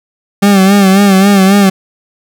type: tone with vibrato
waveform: 40% pulse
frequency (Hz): 196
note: G3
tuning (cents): 0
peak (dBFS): -3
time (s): 0.42-1.7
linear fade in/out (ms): 10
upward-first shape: sine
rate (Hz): 3.7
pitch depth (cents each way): 66
effects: none